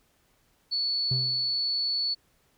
sine tone, 4435 Hz, C#8, in tune, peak -25 dBFS, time 0.71-2.15 s, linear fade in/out 20 ms
triangle tone with exponential decay, 130 Hz, C3, 11 cents flat, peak -22 dBFS, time 1.11-1.62 s, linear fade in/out 5 ms, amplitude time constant 110 ms
effects pink hiss -67 dBFS RMS until 2.57 s

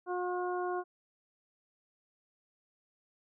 harmonic tone, 359.6 Hz, F#4, 49 cents flat, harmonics 1 / 2 / 3 / 4, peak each -34 / -37 / -40 / -44 dBFS, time 0.06-0.84 s, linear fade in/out 50 ms, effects none

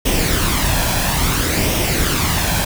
pink noise with flanger, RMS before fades -17 dBFS, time 0.05-2.65 s, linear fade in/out 10 ms, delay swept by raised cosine 0.34 to 1.24 ms, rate 0.59 Hz, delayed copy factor +0.5, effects none

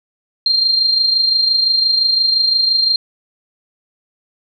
sine tone with amplitude modulation, 4186 Hz, C8, in tune, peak -9 dBFS, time 0.46-2.96 s, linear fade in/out 2 ms, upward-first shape sine, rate 25.8 Hz, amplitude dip 50%, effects none

